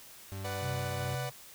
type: tone with pitch glide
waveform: 40% pulse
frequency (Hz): 97 to 95.61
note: G2 to G2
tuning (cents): -18 to -43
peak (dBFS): -37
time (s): 0.32-1.15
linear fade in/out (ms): 0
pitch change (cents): -25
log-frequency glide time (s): 0.51-0.83
type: chord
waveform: sawtooth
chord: B minor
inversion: none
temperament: equal with one note detuned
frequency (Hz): 493.9 / 587.3 / 743.8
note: B4 / D5 / F#5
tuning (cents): 0 / 0 / +9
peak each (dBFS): -37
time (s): 0.44-1.3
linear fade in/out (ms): 10
type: tone with tremolo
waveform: sine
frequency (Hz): 130.81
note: C3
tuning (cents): 0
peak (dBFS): -34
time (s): 0.6-1.32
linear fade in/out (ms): 50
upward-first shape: sine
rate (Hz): 2.3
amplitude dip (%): 40
effects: white hiss -52 dBFS RMS until 1.54 s